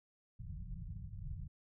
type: low-pass noise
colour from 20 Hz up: pink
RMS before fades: -45 dBFS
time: 0.39-1.48 s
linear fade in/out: 10 ms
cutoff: 180 Hz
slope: 96 dB/octave
effects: none

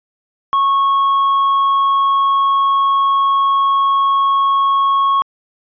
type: tone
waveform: triangle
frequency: 1100 Hz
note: C#6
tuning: 14 cents flat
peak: -9 dBFS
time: 0.53-5.22 s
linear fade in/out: 0 ms
effects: resampled to 11025 Hz

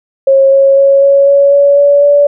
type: tone with pitch steps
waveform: sine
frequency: 542 / 546.7 / 551.5 / 556.3 / 561.1 / 566 / 570.9 / 575.9 Hz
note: C#5 / C#5 / C#5 / C#5 / C#5 / C#5 / D5 / D5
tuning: -39 / -24 / -9 / +6 / +21 / +36 / -49 / -34 cents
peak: -3 dBFS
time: 0.27-2.27 s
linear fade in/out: 5 ms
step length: 250 ms
effects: none

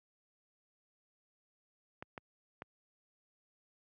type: clicks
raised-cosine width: 0.5 ms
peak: -28 dBFS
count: 3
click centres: 2.025 / 2.178 / 2.621 s
effects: high-pass 80 Hz 12 dB/octave

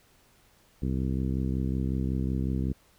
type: harmonic tone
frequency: 65.41 Hz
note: C2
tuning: in tune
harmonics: 1 / 2 / 3 / 4 / 5 / 6 / 7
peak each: -30 / -31 / -32 / -35 / -39 / -44 / -47 dBFS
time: 0.82-2.73 s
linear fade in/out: 5 ms
effects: pink hiss -62 dBFS RMS until 2.98 s

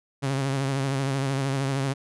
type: tone with vibrato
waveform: sawtooth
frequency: 136 Hz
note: C#3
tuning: 33 cents flat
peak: -20 dBFS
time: 0.22-1.94 s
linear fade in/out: 20 ms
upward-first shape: triangle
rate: 13 Hz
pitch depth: 59 cents each way
effects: resampled to 24000 Hz

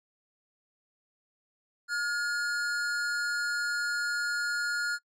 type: tone pair together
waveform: square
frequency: 1426.2 / 1696 Hz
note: F6 / G#6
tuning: +36 / +36 cents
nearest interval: minor third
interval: 300 cents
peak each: -29 / -39 dBFS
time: 1.88-4.99 s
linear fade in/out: 50 ms
effects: noise-tail reverb RT60 0.1 s tail -26 dB re dry + low-pass 8000 Hz 12 dB/octave

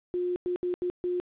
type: tone bursts at uneven times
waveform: sine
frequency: 357.3 Hz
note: F4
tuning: 40 cents sharp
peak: -26 dBFS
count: 5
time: 0.14-0.36 / 0.46-0.56 / 0.63-0.74 / 0.82-0.9 / 1.04-1.2 s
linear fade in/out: 0 ms
effects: resampled to 8000 Hz + 10-bit

